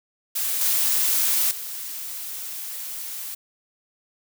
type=noise with level steps; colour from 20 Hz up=blue; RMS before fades=-25 / -21 / -33 dBFS; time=0.35-3.35 s; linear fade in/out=10 ms; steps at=0.61 / 1.51 s; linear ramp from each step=2 ms; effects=none